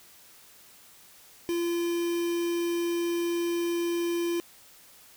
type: tone with quantisation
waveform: triangle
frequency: 342.7 Hz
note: F4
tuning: 33 cents flat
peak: -24 dBFS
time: 1.49-4.4 s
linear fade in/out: 0 ms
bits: 6
effects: white hiss -54 dBFS RMS until 5.16 s